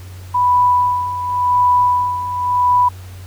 sine tone with tremolo, 987.8 Hz, B5, in tune, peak -9 dBFS, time 0.34-2.89 s, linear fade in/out 10 ms, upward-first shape sine, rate 0.91 Hz, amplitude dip 70%, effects added 92 Hz sine -31 dBFS peak until 3.26 s + pink hiss -43 dBFS RMS until 3.26 s

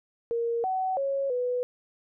sine tone with pitch steps, 466.6 / 753 / 550 / 494.6 Hz, A#4 / F#5 / C#5 / B4, +2 / +30 / -14 / +3 cents, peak -25 dBFS, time 0.31-1.63 s, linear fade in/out 0 ms, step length 330 ms, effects none

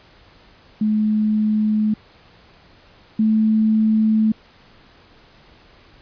sine tone pair in turn, 214 / 218 Hz, A3 / A3, -48 / -16 cents, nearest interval unison, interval 32 cents, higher second, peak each -15 / -13 dBFS, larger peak second, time 0.81-1.94 / 3.19-4.32 s, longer neither, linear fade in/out 5 ms, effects pink hiss -50 dBFS RMS until 6.01 s + resampled to 11025 Hz

